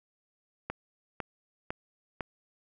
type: click train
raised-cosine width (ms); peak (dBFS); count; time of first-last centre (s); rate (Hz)
0.5; -18; 4; 0.7-2.208; 1.99
effects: none